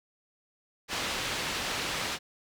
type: low-pass noise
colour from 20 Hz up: white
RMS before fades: -33 dBFS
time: 0.88-2.19 s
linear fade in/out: 50 ms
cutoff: 4100 Hz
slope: 12 dB/octave
effects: none